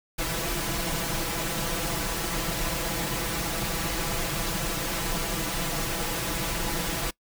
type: noise with comb filter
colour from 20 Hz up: pink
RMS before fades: -29 dBFS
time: 0.18-7.11 s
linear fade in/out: 10 ms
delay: 6 ms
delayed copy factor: +0.85
effects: noise-tail reverb RT60 0.1 s tail -23 dB re dry